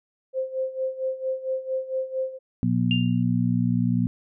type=tone with tremolo; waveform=sine; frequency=523.3 Hz; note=C5; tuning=in tune; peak=-22 dBFS; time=0.33-2.39 s; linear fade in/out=50 ms; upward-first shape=sine; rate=4.4 Hz; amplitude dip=80%
type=harmonic tone; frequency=60.3 Hz; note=B1; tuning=41 cents flat; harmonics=2 / 3 / 4; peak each=-24 / -24 / -24 dBFS; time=2.63-4.07 s; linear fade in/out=0 ms
type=tone with exponential decay; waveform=sine; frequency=2796 Hz; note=F7; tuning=1 cent sharp; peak=-21 dBFS; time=2.91-3.23 s; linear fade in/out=1 ms; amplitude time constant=68 ms
effects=none